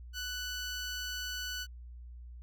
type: tone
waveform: 15% pulse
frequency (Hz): 1488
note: F#6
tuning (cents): +9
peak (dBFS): -30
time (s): 0.13-1.67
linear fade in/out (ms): 50
effects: added 60 Hz sine -45 dBFS peak until 2.42 s